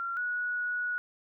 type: tone pair in turn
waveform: sine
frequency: 1376 / 1462.9 Hz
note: F6 / F#6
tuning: -26 / -20 cents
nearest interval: minor second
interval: 106 cents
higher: second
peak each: -31 / -29 dBFS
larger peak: second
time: 0-0.17 / 0.17-0.98 s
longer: second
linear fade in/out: 0 ms
effects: none